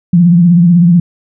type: tone with vibrato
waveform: sine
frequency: 173.1 Hz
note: F3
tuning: 15 cents flat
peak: -3 dBFS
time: 0.13-1 s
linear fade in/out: 5 ms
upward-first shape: triangle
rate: 16 Hz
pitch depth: 92 cents each way
effects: none